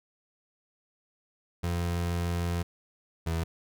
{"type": "tone pair in turn", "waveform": "30% pulse", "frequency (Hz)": [86.4, 82.52], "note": ["F2", "E2"], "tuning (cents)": [-18, 2], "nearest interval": "minor second", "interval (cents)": 80, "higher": "first", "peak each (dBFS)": -25, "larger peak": "neither", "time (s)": [[1.63, 2.63], [3.26, 3.44]], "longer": "first", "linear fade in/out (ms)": 10, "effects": []}